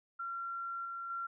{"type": "tone with level steps", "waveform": "sine", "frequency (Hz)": 1370, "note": "F6", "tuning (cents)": -34, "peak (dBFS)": [-37, -39, -36], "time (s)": [0.19, 1.27], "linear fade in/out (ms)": 10, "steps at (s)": [0.85, 1.1], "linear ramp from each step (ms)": 2, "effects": []}